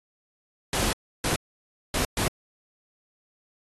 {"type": "noise bursts at uneven times", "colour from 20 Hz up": "pink", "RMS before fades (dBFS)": -26, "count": 4, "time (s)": [[0.73, 0.93], [1.24, 1.36], [1.94, 2.05], [2.17, 2.28]], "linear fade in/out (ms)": 2, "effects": ["AAC 32 kbps"]}